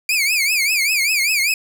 sawtooth tone with vibrato, 2349 Hz, D7, in tune, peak -12 dBFS, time 0.09-1.54 s, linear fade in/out 2 ms, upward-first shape triangle, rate 5.1 Hz, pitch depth 200 cents each way, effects none

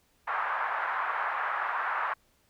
pink band-pass noise, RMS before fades -31 dBFS, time 0.27-2.14 s, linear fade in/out 10 ms, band 900 to 1600 Hz, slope 24 dB/octave, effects pink hiss -68 dBFS RMS until 2.49 s

